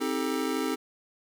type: chord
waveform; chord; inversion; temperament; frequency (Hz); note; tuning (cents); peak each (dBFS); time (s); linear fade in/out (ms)
square; A half-diminished seventh; first; just; 264 / 316.8 / 396 / 440; C4 / Eb4 / G4 / A4; +16 / +31 / +18 / 0; -32 / -33 / -35 / -35; 0-0.76; 20
effects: none

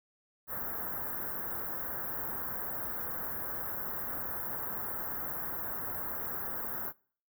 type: band-stop noise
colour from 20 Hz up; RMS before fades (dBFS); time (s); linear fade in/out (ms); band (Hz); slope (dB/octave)
white; -37; 0.47-6.93; 50; 1700 to 13000; 48
effects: noise-tail reverb RT60 0.5 s tail -25 dB re dry

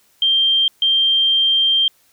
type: tone bursts at uneven times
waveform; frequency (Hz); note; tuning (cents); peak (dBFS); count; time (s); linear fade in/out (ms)
sine; 3170; G7; +19; -12; 2; 0.22-0.68 / 0.82-1.88; 2
effects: white hiss -57 dBFS RMS until 2.12 s

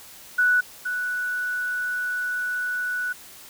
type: tone pair in turn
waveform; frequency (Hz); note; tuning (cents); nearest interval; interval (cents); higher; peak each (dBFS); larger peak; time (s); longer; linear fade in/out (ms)
sine; 1479 / 1479; F#6 / F#6; -1 / -1; unison; 0; neither; -16 / -24; first; 0.38-0.61 / 0.85-3.13; second; 10
effects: white hiss -45 dBFS RMS until 3.49 s

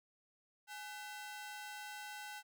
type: ring-modulated tone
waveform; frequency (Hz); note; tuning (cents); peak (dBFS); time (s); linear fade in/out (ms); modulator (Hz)
sawtooth; 1173; D6; -2; -39; 0.67-2.43; 50; 337
effects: none

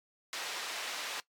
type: band-pass noise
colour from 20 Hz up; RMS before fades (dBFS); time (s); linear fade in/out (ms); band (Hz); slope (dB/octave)
white; -39; 0.33-1.2; 0; 510 to 4400; 12
effects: noise-tail reverb RT60 0.1 s tail -18 dB re dry + MP3 96 kbps

